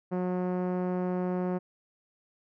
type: tone with low-pass filter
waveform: 5% pulse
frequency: 181.4 Hz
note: F#3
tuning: 34 cents flat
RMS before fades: -30 dBFS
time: 0.11-1.59 s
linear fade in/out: 20 ms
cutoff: 400 Hz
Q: 0.57
effects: none